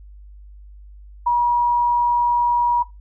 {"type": "tone", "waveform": "sine", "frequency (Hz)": 960, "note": "B5", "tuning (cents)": -49, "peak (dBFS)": -14, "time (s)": [1.26, 2.83], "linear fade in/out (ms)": 10, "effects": ["noise-tail reverb RT60 0.2 s tail -17 dB re dry", "added 50 Hz sine -39 dBFS peak until 3 s"]}